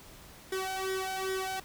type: tone with flanger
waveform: sawtooth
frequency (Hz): 380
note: F#4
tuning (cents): +46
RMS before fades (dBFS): -34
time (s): 0.52-1.6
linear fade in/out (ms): 5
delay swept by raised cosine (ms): 0.56 to 1.36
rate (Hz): 2.5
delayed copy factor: +0.8
effects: pink hiss -52 dBFS RMS until 1.64 s